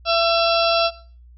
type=harmonic tone; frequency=672 Hz; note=E5; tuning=33 cents sharp; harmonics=1 / 2 / 4 / 5 / 6 / 7 / 8; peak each=-19 / -22 / -25 / -26 / -27 / -27 / -28 dBFS; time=0.05-0.91 s; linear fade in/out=50 ms; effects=noise-tail reverb RT60 0.4 s tail -17 dB re dry + added 60 Hz sine -43 dBFS peak until 1.37 s